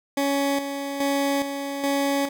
20% pulse tone with tremolo, 279.4 Hz, C#4, 14 cents sharp, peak -16 dBFS, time 0.17-2.29 s, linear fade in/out 5 ms, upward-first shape square, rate 1.2 Hz, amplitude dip 55%, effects none

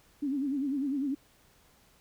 sine tone with vibrato, 276.9 Hz, C#4, 2 cents flat, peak -28 dBFS, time 0.22-1.15 s, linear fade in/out 10 ms, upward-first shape sine, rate 10 Hz, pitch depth 110 cents each way, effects pink hiss -63 dBFS RMS until 2 s

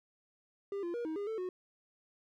triangle tone with pitch steps, 398.8 / 344.8 / 475.8 / 316.5 / 406.1 / 442.9 / 365.9 Hz, G4 / F4 / A#4 / D#4 / G#4 / A4 / F#4, +30 / -22 / +35 / +30 / -39 / +11 / -19 cents, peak -33 dBFS, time 0.72-1.49 s, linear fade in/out 2 ms, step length 110 ms, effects none

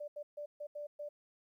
sine tone bursts at uneven times, 588 Hz, D5, 2 cents sharp, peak -40 dBFS, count 6, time 0-0.08 / 0.16-0.23 / 0.37-0.46 / 0.6-0.67 / 0.75-0.87 / 0.99-1.09 s, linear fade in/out 10 ms, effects 13-bit

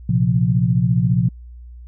sine chord, Bb suspended second, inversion none, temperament just, 116.54 / 131.11 / 174.81 Hz, Bb2 / C3 / F3, 0 / +4 / +2 cents, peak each -18 dBFS, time 0.09-1.29 s, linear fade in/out 5 ms, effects added 60 Hz sine -35 dBFS peak until 1.87 s

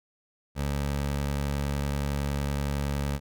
20% pulse tone, 70.8 Hz, C#2, 37 cents sharp, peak -22 dBFS, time 0.55-3.2 s, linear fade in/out 50 ms, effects none

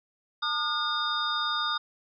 sine tone cluster, 892 / 1215 / 1432 / 3664 / 4899 Hz, A5 / D#6 / F6 / A#7 / D#8, +23 / -42 / +43 / -31 / -28 cents, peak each -39 / -30 / -33 / -30 / -38 dBFS, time 0.42-1.78 s, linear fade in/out 10 ms, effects none

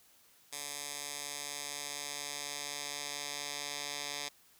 10% pulse tone with band-pass filter sweep, 144.2 Hz, D3, 31 cents flat, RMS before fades -41 dBFS, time 0.52-4.29 s, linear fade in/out 10 ms, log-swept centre 8100 to 5300 Hz, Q 1, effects white hiss -64 dBFS RMS until 4.59 s

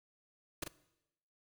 pink noise with echo, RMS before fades -38 dBFS, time 0.62-0.64 s, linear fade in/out 5 ms, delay 40 ms, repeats 1, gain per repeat -5 dB, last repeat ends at 0.68 s, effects noise-tail reverb RT60 0.9 s tail -19 dB re dry

